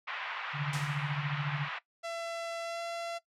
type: band-pass noise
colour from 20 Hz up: pink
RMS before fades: -39 dBFS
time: 0.07-1.79 s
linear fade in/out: 10 ms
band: 900 to 2900 Hz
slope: 24 dB/octave
type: tone with tremolo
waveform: sine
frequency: 145.4 Hz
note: D3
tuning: 17 cents flat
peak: -28 dBFS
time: 0.53-1.69 s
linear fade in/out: 50 ms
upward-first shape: triangle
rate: 14 Hz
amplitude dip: 75%
type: noise with exponential decay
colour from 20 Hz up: white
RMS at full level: -36 dBFS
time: 0.73-1.24 s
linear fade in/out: 2 ms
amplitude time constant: 110 ms
type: tone with pitch glide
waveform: sawtooth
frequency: 672 to 678.6 Hz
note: E5 to F5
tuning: +33 to -50 cents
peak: -32 dBFS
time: 2.03-3.19 s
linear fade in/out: 20 ms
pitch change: +17 cents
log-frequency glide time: 2.62-2.82 s
effects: noise-tail reverb RT60 0.1 s tail -17 dB re dry + low-pass 7000 Hz 12 dB/octave